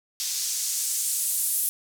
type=noise with band-pass filter sweep; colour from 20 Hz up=blue; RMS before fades=-27 dBFS; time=0.2-1.69 s; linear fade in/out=0 ms; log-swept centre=5100 to 11000 Hz; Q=1.4; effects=none